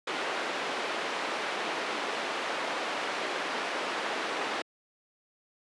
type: band-pass noise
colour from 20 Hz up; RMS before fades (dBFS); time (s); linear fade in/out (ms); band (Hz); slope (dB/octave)
pink; -33; 0.07-4.62; 5; 420 to 3100; 12
effects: high-pass 200 Hz 12 dB/octave + resampled to 24000 Hz